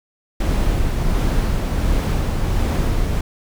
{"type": "noise with tremolo", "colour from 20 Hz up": "brown", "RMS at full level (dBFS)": -17, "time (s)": [0.4, 3.21], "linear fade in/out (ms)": 5, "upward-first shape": "sine", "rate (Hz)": 1.4, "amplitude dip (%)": 25, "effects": []}